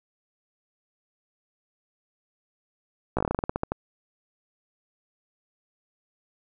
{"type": "slowing click train", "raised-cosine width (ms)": 1, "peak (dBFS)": -11, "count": 14, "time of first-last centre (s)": [3.17, 3.72], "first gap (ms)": 16, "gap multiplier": 1.15, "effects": []}